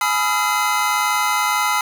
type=tone cluster; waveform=square; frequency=844 / 987 / 1263 / 1365 / 2056 Hz; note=G#5 / B5 / D#6 / F6 / C7; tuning=+28 / -1 / +26 / -40 / -31 cents; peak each=-24 dBFS; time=0.01-1.81 s; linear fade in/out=2 ms; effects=7-bit